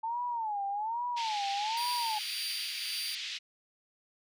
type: tone with vibrato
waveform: sine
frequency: 880 Hz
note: A5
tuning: in tune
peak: -31 dBFS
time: 0.03-2.19 s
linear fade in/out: 10 ms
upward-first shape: sine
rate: 1.2 Hz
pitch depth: 180 cents each way
type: band-pass noise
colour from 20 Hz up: pink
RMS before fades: -39 dBFS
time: 1.16-3.39 s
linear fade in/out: 20 ms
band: 2500 to 4800 Hz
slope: 24 dB/octave
type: tone with tremolo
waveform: sawtooth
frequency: 4699 Hz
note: D8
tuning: in tune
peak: -32 dBFS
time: 1.77-3.15 s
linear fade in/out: 2 ms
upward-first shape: triangle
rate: 1.8 Hz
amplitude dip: 50%
effects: none